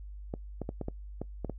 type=clicks; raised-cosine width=2 ms; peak=-21 dBFS; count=8; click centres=0.339 / 0.617 / 0.691 / 0.813 / 0.884 / 1.216 / 1.447 / 1.497 s; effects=noise-tail reverb RT60 0.1 s tail -22 dB re dry + added 50 Hz sine -41 dBFS peak until 1.58 s